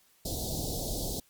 pink band-stop noise, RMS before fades -34 dBFS, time 0.25-1.2 s, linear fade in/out 5 ms, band 750 to 3700 Hz, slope 48 dB/octave, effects white hiss -65 dBFS RMS until 1.29 s + Opus 48 kbps

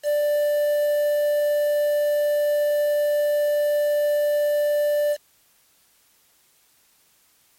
triangle tone with quantisation, 589 Hz, D5, 5 cents sharp, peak -16 dBFS, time 0.03-5.17 s, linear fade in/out 50 ms, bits 6, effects white hiss -60 dBFS RMS until 7.58 s + MP3 64 kbps

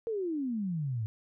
sine exponential sweep, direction down, 470.4 to 103.83 Hz, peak -30 dBFS, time 0.07-1.06 s, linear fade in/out 0 ms, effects none

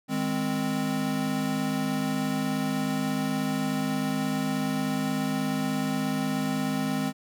square chord, Ab major, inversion second, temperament equal with one note detuned, 155.56 / 205 / 261.6 Hz, Eb3 / Ab3 / C4, 0 / -22 / 0 cents, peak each -34 / -31 / -29 dBFS, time 0.08-7.13 s, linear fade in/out 50 ms, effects none

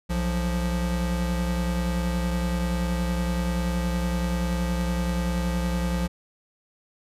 square tone pair together, 61.74 / 174.63 Hz, B1 / F3, 0 / 0 cents, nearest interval octave + tritone, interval 1800 cents, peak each -27 dBFS, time 0.09-6.08 s, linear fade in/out 20 ms, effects resampled to 32000 Hz

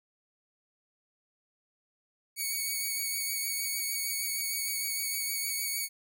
5% pulse tone with vibrato, 2238 Hz, C#7, 16 cents sharp, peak -21 dBFS, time 2.36-5.89 s, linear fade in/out 50 ms, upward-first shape sine, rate 6.5 Hz, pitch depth 15 cents each way, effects none

